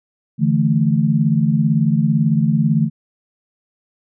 sine chord, D suspended second, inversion none, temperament equal, 146.83 / 164.81 / 220 Hz, D3 / E3 / A3, 0 / 0 / 0 cents, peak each -17 dBFS, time 0.38-2.9 s, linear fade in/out 50 ms, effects none

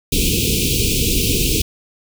pink band-stop noise, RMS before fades -17 dBFS, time 0.12-1.62 s, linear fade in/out 5 ms, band 480 to 2400 Hz, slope 96 dB/octave, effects none

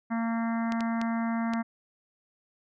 harmonic tone, 229.1 Hz, A#3, 30 cents flat, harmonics 1 / 3 / 4 / 5 / 6 / 7 / 8 / 9, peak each -27 / -37 / -39 / -41 / -43 / -44 / -45 / -46 dBFS, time 0.1-1.63 s, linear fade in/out 20 ms
clicks, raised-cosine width 0.2 ms, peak -18 dBFS, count 4, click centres 0.722 / 0.807 / 1.015 / 1.536 s
effects none

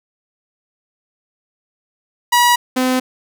sawtooth tone pair in turn, 966 / 255.9 Hz, B5 / C4, -39 / -38 cents, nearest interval octave + major seventh, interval 2299 cents, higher first, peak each -6 / -10 dBFS, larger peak first, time 2.32-2.56 / 2.76-3 s, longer neither, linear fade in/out 10 ms, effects none

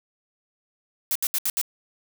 blue noise bursts, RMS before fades -24 dBFS, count 5, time 1.11-1.614 s, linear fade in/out 0 ms, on 44 ms, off 71 ms, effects none

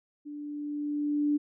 sine tone with level ramp, 293.7 Hz, D4, in tune, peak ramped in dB -38 to -22 dBFS, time 0.25-1.38 s, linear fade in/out 20 ms, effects none

